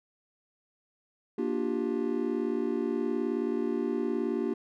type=chord; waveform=triangle; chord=G minor seventh; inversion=first; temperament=just; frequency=235.2 / 294 / 352.8 / 392 Hz; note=Bb3 / D4 / F4 / G4; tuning=+16 / +2 / +18 / 0 cents; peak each=-31 dBFS; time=1.38-4.54 s; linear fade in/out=5 ms; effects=none